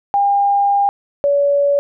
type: tone pair in turn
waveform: sine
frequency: 804 / 568.5 Hz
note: G5 / C#5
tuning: +44 / +44 cents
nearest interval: tritone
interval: 600 cents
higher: first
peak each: -11 dBFS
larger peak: neither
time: 0.14-0.89 / 1.24-1.79 s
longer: first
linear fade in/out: 0 ms
effects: none